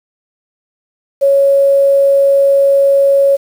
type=tone with quantisation; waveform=sine; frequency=554.4 Hz; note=C#5; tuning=in tune; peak=-6 dBFS; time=1.21-3.37 s; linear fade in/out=20 ms; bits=6; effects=none